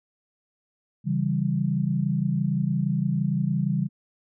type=chord; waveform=sine; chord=C# diminished; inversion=none; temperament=equal; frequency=138.59 / 164.81 / 196 Hz; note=C#3 / E3 / G3; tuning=0 / 0 / 0 cents; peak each=-26 dBFS; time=1.04-3.89 s; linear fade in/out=50 ms; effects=none